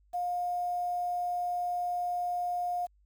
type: tone with quantisation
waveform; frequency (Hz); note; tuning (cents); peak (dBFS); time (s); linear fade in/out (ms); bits
sine; 710; F5; +28; -29; 0.13-2.87; 20; 9
effects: added 50 Hz sine -62 dBFS peak until 3.05 s